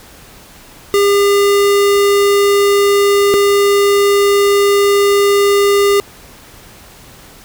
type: tone pair in turn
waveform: square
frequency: 403.1 / 403.1 Hz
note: G4 / G4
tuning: +48 / +48 cents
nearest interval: unison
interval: 0 cents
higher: neither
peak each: -9 dBFS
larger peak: neither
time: 0.94-3.34 / 3.34-6 s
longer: second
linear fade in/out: 0 ms
effects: pink hiss -39 dBFS RMS until 7.44 s